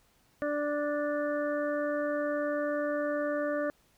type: harmonic tone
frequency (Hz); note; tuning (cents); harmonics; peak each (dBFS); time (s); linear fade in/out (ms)
293.7; D4; 0; 1 / 2 / 4 / 5 / 6; -34 / -30 / -40 / -41 / -41; 0.42-3.7; 0
effects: pink hiss -67 dBFS RMS until 3.97 s